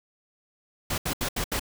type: noise bursts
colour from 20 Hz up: pink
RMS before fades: -28 dBFS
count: 5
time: 0.9-1.596 s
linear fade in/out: 5 ms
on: 80 ms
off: 74 ms
effects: none